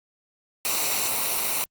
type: noise with comb filter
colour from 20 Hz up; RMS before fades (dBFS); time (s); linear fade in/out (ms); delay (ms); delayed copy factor
white; -25; 0.65-1.64; 0; 0.6; -0.6
effects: Opus 48 kbps